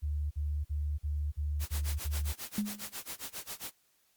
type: tone bursts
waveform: sine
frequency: 73.9 Hz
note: D2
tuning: 11 cents sharp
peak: -30 dBFS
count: 7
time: 0.02-2.332 s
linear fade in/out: 20 ms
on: 290 ms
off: 47 ms
type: noise with tremolo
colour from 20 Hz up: white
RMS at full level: -39 dBFS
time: 1.59-3.74 s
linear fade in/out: 50 ms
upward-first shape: sine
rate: 7.4 Hz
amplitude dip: 95%
type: tone with exponential decay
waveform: sine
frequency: 207.7 Hz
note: G#3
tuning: in tune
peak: -26 dBFS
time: 2.58-2.93 s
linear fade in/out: 2 ms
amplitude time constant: 76 ms
effects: white hiss -71 dBFS RMS until 4.16 s + Opus 48 kbps